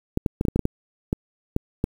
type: clicks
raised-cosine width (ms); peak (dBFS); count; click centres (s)
3; -8; 11; 0.174 / 0.262 / 0.411 / 0.452 / 0.484 / 0.56 / 0.593 / 0.654 / 1.129 / 1.564 / 1.841
effects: 7-bit